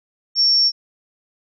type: tone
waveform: sine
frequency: 5470 Hz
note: F8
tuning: 37 cents flat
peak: -12 dBFS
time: 0.35-0.72 s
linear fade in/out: 50 ms
effects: none